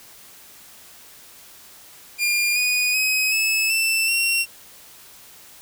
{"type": "tone with pitch steps", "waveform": "sawtooth", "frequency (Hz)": [2408, 2470, 2534, 2599, 2666, 2734], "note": ["D7", "D#7", "D#7", "E7", "E7", "F7"], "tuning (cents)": [43, -13, 31, -25, 19, -37], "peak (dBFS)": -15, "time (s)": [2.18, 4.46], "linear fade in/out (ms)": 50, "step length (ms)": 380, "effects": ["white hiss -46 dBFS RMS until 5.61 s"]}